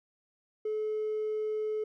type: tone with hard clipping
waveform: sine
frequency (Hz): 430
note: A4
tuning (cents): -40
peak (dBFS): -30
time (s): 0.65-1.84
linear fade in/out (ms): 5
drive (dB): 1
effects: none